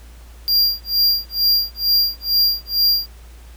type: tone with tremolo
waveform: square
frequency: 4773 Hz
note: D8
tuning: 27 cents sharp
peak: -12 dBFS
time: 0.48-3.06 s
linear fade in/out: 0 ms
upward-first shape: sine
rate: 2.2 Hz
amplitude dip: 100%
effects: added 58 Hz sine -38 dBFS peak until 3.56 s + pink hiss -49 dBFS RMS until 3.56 s